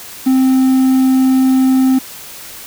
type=tone with quantisation; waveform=triangle; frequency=261.6 Hz; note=C4; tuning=in tune; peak=-6 dBFS; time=0.26-1.99 s; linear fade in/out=10 ms; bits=6; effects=white hiss -32 dBFS RMS until 2.66 s